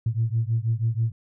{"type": "beating tone pair", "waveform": "sine", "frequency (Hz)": [111.3, 117.5], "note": ["A2", "A#2"], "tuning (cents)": [20, 14], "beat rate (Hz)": 6.2, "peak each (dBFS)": [-23, -24], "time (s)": [0.06, 1.12], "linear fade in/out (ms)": 5, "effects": ["tanh soft clip ceiling -14 dBFS"]}